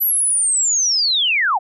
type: linear sweep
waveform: sine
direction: down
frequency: 12000 to 672 Hz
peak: -14 dBFS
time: 0-1.59 s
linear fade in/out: 20 ms
effects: none